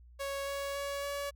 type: tone with pitch steps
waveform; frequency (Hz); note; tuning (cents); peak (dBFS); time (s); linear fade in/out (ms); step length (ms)
sawtooth; 554.4 / 558.6 / 562.8 / 567; C#5 / C#5 / C#5 / C#5; 0 / +13 / +26 / +39; -31; 0.19-1.31; 20; 280
effects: added 60 Hz sine -53 dBFS peak until 1.35 s